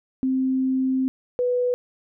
sine tone pair in turn, 261.6 / 493.8 Hz, C4 / B4, 0 / 0 cents, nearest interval major seventh, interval 1100 cents, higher second, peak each -19 dBFS, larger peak neither, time 0.23-1.08 / 1.39-1.74 s, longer first, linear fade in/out 0 ms, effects none

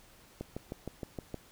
click train, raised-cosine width 2 ms, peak -24 dBFS, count 7, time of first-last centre 0.41-1.343 s, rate 6.43 Hz, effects pink hiss -59 dBFS RMS until 1.51 s

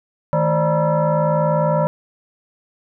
sine tone with frequency modulation, 217.7 Hz, A3, 18 cents flat, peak -14 dBFS, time 0.33-1.87 s, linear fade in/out 0 ms, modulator 376 Hz, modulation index 2.1, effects none

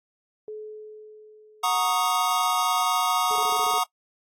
sine tone with exponential decay, 428.5 Hz, A4, 46 cents flat, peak -32 dBFS, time 0.48-2.83 s, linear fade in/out 1 ms, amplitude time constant 510 ms
square chord, D# minor seventh, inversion first, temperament equal with one note detuned, 732.3 / 932.3 / 1108.7 / 1244.5 Hz, F#5 / A#5 / C#6 / D#6, -18 / 0 / 0 / 0 cents, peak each -28 / -28 / -29 / -26 dBFS, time 1.63-3.84 s, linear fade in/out 10 ms
sine tone bursts, 430 Hz, A4, 40 cents flat, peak -32 dBFS, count 7, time 3.31-3.783 s, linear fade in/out 0 ms, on 47 ms, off 24 ms
effects noise-tail reverb RT60 0.1 s tail -24 dB re dry + AAC 48 kbps

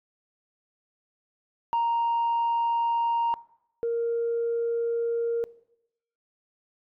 sine tone pair in turn, 932.3 / 466.1 Hz, A#5 / A#4, 0 / 0 cents, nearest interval octave, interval 1200 cents, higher first, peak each -20 / -23 dBFS, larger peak first, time 1.73-3.34 / 3.83-5.44 s, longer neither, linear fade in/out 0 ms, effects noise-tail reverb RT60 0.8 s tail -21 dB re dry + tanh soft clip ceiling -20 dBFS

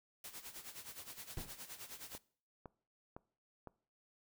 white noise with tremolo, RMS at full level -48 dBFS, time 0.24-2.18 s, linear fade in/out 2 ms, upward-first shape sine, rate 9.6 Hz, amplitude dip 75%
brown noise with exponential decay, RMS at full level -39 dBFS, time 1.37-1.6 s, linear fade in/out 2 ms, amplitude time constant 48 ms
click train, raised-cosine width 1 ms, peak -34 dBFS, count 4, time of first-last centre 2.15-3.673 s, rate 1.97 Hz
effects noise-tail reverb RT60 0.5 s tail -22 dB re dry

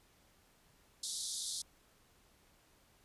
pink band-pass noise, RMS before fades -41 dBFS, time 1.03-1.62 s, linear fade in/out 5 ms, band 3500 to 11000 Hz, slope 96 dB/octave, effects pink hiss -68 dBFS RMS until 3.04 s + resampled to 32000 Hz

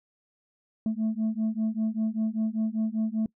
sine beating tone pair, 217.3 / 222.4 Hz, A3 / A3, -21 / +19 cents, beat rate 5.1 Hz, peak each -26 dBFS, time 0.86-3.26 s, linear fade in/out 2 ms, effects noise-tail reverb RT60 0.1 s tail -24 dB re dry + tanh soft clip ceiling -22 dBFS

